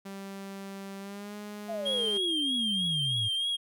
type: tone with pitch glide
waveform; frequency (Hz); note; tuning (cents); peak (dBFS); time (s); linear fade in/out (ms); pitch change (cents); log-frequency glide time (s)
sawtooth; 196 to 207.7; G3 to G#3; 0 to 0; -35; 0.05-2.18; 10; +100; 0.99-1.35
type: exponential sweep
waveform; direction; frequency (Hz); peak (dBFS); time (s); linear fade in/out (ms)
sine; down; 698.5 to 103.83; -32; 1.68-3.29; 20
type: tone with vibrato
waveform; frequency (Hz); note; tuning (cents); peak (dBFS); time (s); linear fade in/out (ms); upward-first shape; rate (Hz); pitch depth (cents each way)
triangle; 3231; G#7; -48; -26; 1.85-3.57; 20; triangle; 3.2; 54
effects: none